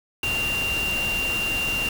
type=tone in noise; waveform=sine; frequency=2776 Hz; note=F7; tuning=11 cents flat; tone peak=-23 dBFS; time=0.23-1.89 s; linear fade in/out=2 ms; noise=pink; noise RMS=-31 dBFS; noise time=0.23-1.89 s; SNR=+5 dB; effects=none